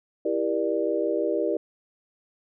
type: chord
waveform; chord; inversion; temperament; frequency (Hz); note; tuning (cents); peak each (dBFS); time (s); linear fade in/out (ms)
sine; E half-diminished seventh; none; just; 329.6 / 395.6 / 474.7 / 593.3; E4 / G4 / Bb4 / D5; 0 / +16 / +31 / +18; -28; 0.25-1.57; 5
effects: none